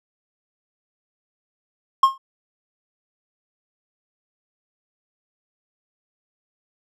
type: tone with exponential decay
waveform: triangle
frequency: 1072 Hz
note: C6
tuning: 42 cents sharp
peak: -5 dBFS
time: 2.03-2.18 s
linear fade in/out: 5 ms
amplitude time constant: 31 ms
effects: none